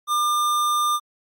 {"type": "tone", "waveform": "square", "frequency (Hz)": 1200, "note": "D6", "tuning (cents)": 37, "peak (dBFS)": -19, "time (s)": [0.07, 1], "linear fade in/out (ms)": 50, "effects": ["MP3 64 kbps"]}